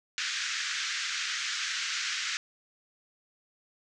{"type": "band-pass noise", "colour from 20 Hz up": "pink", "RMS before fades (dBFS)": -33, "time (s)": [0.18, 2.37], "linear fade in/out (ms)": 0, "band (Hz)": [1400, 6900], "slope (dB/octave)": 48, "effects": []}